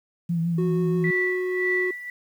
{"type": "tone with vibrato", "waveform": "sine", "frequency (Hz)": 168.2, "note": "E3", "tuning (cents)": 35, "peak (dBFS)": -21, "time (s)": [0.29, 1.11], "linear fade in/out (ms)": 10, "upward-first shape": "triangle", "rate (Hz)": 6.3, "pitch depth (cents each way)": 49}
{"type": "tone", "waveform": "triangle", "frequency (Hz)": 366.9, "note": "F#4", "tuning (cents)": -15, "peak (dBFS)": -22, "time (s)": [0.58, 1.91], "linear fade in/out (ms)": 5}
{"type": "tone with tremolo", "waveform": "sine", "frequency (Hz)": 1965, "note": "B6", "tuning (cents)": -9, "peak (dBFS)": -21, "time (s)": [1.04, 2.1], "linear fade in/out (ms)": 2, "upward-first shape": "sine", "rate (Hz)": 1.8, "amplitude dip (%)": 80}
{"effects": ["tanh soft clip ceiling -9 dBFS", "9-bit"]}